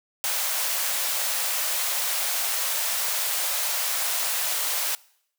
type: high-pass noise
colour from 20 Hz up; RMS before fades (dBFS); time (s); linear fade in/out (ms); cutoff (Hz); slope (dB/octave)
white; -26; 0.24-4.95; 0; 510; 48
effects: noise-tail reverb RT60 0.7 s tail -23 dB re dry